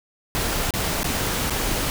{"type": "noise with dropouts", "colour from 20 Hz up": "pink", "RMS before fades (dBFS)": -24, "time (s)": [0.35, 1.9], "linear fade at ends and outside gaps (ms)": 0, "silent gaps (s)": [[0.707, 0.738], [1.032, 1.043], [1.498, 1.506]], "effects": []}